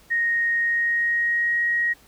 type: tone with pitch glide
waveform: sine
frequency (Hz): 1864.7 to 1888.5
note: A#6 to A#6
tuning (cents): 0 to +22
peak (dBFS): -19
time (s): 0.1-1.94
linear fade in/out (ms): 20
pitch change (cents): +22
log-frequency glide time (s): 0.58-1.61
effects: pink hiss -54 dBFS RMS until 2.07 s